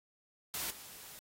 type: noise with level steps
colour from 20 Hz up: white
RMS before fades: -38 / -51 dBFS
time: 0.54-1.19 s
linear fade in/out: 0 ms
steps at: 0.7 s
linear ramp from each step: 10 ms
effects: AAC 48 kbps